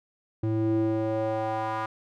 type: tone with band-pass filter sweep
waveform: square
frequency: 110 Hz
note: A2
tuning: in tune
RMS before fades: -27 dBFS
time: 0.43-1.86 s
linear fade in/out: 5 ms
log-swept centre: 230 to 1100 Hz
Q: 2.6
effects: none